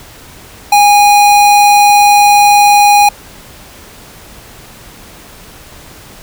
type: tone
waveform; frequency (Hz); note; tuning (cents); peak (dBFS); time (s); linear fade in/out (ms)
square; 821; G#5; -20; -4; 0.72-3.09; 5
effects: pink hiss -35 dBFS RMS until 6.22 s